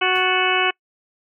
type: harmonic tone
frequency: 370 Hz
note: F#4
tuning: in tune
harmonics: 1 / 2 / 3 / 4 / 6 / 7 / 8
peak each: -24 / -24 / -24 / -24 / -24 / -24 / -24 dBFS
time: 0.01-0.71 s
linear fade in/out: 10 ms
type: tone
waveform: sine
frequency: 1759 Hz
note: A6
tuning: 1 cent flat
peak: -29 dBFS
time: 0.02-0.71 s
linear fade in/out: 5 ms
type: noise with exponential decay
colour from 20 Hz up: pink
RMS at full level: -41 dBFS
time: 0.15-0.36 s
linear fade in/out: 5 ms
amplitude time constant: 44 ms
effects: noise-tail reverb RT60 0.1 s tail -26 dB re dry